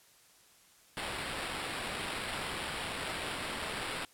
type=noise with sample-and-hold; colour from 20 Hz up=white; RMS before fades=-38 dBFS; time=0.97-4.05 s; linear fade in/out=0 ms; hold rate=6300 Hz; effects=white hiss -62 dBFS RMS until 4.13 s + low-pass 12000 Hz 12 dB/octave